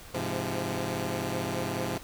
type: chord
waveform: 10% pulse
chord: F minor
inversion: first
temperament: equal with one note detuned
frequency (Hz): 103.83 / 130.81 / 171.42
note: Ab2 / C3 / F3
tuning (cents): 0 / 0 / -32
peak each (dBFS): -26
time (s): 0.14-1.98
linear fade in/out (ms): 5
effects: pink hiss -48 dBFS RMS until 2.03 s